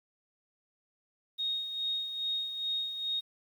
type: tone with tremolo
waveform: sine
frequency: 3729 Hz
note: A#7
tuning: in tune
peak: -29 dBFS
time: 1.38-3.21 s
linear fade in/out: 20 ms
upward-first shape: sine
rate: 2.4 Hz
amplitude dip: 55%
effects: 10-bit

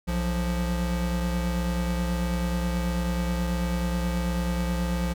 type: tone pair together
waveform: square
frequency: 61.29 / 174.61 Hz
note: B1 / F3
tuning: -13 / 0 cents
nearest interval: octave + tritone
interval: 1813 cents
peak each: -28 / -28 dBFS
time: 0.07-5.14 s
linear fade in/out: 20 ms
effects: none

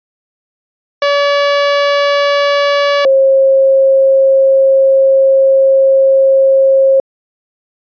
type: tone pair in turn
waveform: sawtooth / sine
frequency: 571 / 537.8 Hz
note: D5 / C5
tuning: -49 / +47 cents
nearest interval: minor second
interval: 104 cents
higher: first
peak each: -5 dBFS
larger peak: neither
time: 1.02-3.05 / 3.05-7 s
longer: second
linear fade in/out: 2 ms
effects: resampled to 11025 Hz

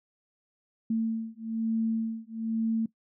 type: beating tone pair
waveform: sine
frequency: 224 / 225.1 Hz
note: A3 / A3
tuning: +31 / +40 cents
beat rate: 1.1 Hz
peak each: -30 / -30 dBFS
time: 0.9-2.86 s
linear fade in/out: 5 ms
effects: noise-tail reverb RT60 0.1 s tail -19 dB re dry

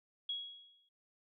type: tone with exponential decay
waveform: sine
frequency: 3322 Hz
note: G#7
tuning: in tune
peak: -34 dBFS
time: 0.29-0.89 s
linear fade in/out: 5 ms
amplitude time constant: 130 ms
effects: none

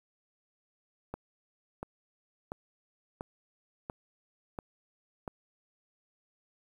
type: click train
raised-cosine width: 1 ms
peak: -23 dBFS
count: 7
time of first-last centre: 1.14-5.278 s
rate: 1.45 Hz
effects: 9-bit

